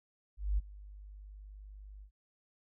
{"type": "tone with ADSR envelope", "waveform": "sine", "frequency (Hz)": 50.2, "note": "G1", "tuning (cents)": 42, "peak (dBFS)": -26, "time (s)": [0.37, 2.11], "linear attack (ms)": 210, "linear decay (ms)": 24, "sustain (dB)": -21, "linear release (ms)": 89, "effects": []}